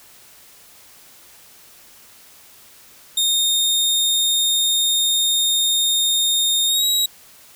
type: tone with pitch glide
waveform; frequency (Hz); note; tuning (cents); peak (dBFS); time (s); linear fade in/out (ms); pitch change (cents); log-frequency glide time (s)
sawtooth; 3678 to 3841; A#7 to B7; -24 to -49; -13; 3.17-7.06; 5; +75; 6.67-6.85
effects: white hiss -47 dBFS RMS until 7.55 s